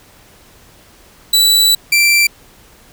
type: tone pair in turn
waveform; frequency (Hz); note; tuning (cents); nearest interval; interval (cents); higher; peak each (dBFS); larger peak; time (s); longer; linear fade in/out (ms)
sawtooth; 3951 / 2349; B7 / D7; 0 / 0; major sixth; 900; first; -5; neither; 1.33-1.75 / 1.92-2.27; first; 5
effects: pink hiss -45 dBFS RMS until 2.92 s